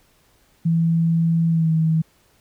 sine tone with pitch glide, 165.5 to 160.32 Hz, E3 to E3, +7 to -48 cents, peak -15 dBFS, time 0.65-2.02 s, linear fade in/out 10 ms, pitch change -55 cents, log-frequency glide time 1.49-1.71 s, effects pink hiss -59 dBFS RMS until 2.4 s

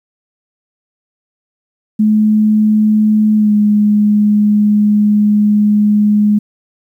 sine tone with pitch glide, 214 to 208.9 Hz, A3 to G#3, -48 to +10 cents, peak -7 dBFS, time 1.99-6.39 s, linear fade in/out 10 ms, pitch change -42 cents, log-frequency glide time 3.36-3.53 s, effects 8-bit

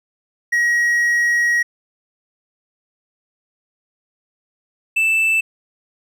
triangle tone pair in turn, 1900 / 2645 Hz, A#6 / E7, +33 / +5 cents, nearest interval tritone, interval 572 cents, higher second, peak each -12 dBFS, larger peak neither, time 0.52-1.63 / 4.96-5.41 s, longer first, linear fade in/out 10 ms, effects none

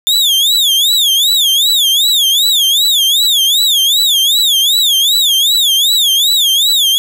40% pulse tone with vibrato, 3520 Hz, A7, in tune, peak -7 dBFS, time 0.07-6.98 s, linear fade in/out 0 ms, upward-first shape sine, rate 2.6 Hz, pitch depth 200 cents each way, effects none

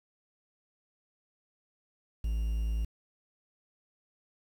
triangle tone with quantisation, 55 Hz, A1, in tune, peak -26 dBFS, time 2.24-2.85 s, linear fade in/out 5 ms, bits 9, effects none

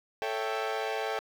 sawtooth chord, A dominant seventh, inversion none, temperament equal, 440 / 554.4 / 659.3 / 784 Hz, A4 / C#5 / E5 / G5, 0 / 0 / 0 / 0 cents, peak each -30 / -34 / -33 / -31 dBFS, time 0.22-1.19 s, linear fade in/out 0 ms, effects low-pass 4000 Hz 12 dB/octave + 9-bit

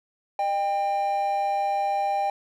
triangle tone pair together, 610 / 794.7 Hz, D#5 / G5, -34 / +23 cents, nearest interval perfect fourth, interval 457 cents, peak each -28 / -21 dBFS, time 0.39-2.3 s, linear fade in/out 2 ms, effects none

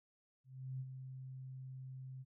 sine tone with ADSR envelope, 130.81 Hz, C3, in tune, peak -39 dBFS, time 0.44-2.25 s, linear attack 360 ms, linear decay 48 ms, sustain -7 dB, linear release 38 ms, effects none

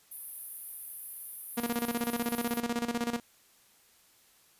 pink high-pass noise, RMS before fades -41 dBFS, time 0.11-2.61 s, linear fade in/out 10 ms, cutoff 9700 Hz, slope 96 dB/octave
sawtooth tone with tremolo, 236.8 Hz, A#3, 27 cents sharp, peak -24 dBFS, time 1.57-3.2 s, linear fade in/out 10 ms, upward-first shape square, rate 16 Hz, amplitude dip 75%
effects white hiss -63 dBFS RMS until 4.59 s + resampled to 32000 Hz

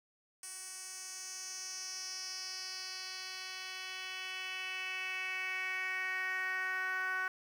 10% pulse tone with band-pass filter sweep, 373.8 Hz, F#4, 18 cents sharp, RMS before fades -40 dBFS, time 0.43-7.28 s, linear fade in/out 2 ms, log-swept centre 8400 to 1500 Hz, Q 3.4, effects 10-bit

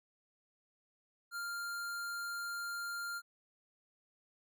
square tone, 1396.9 Hz, F6, in tune, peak -39 dBFS, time 1.31-3.22 s, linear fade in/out 50 ms, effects none

